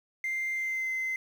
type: tone with pitch glide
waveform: sine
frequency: 2093 to 2063 Hz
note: C7 to C7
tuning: 0 to -25 cents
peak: -27 dBFS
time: 0.24-1.16 s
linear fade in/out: 2 ms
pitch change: -25 cents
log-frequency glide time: 0.52-0.91 s
effects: tanh soft clip ceiling -27 dBFS + 9-bit